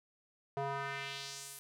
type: tone with band-pass filter sweep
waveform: square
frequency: 138.59 Hz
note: C#3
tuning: in tune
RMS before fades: -41 dBFS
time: 0.57-1.59 s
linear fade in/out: 0 ms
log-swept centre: 660 to 12000 Hz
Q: 1.6
effects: none